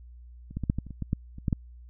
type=clicks; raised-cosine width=5 ms; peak=-30 / -19 / -18 / -10 / -17 / -30 / -27 / -19 / -13 / -29 / -13 / -12 dBFS; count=12; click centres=0.51 / 0.57 / 0.637 / 0.699 / 0.786 / 0.867 / 0.907 / 1.023 / 1.131 / 1.384 / 1.482 / 1.528 s; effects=added 60 Hz sine -45 dBFS peak until 1.89 s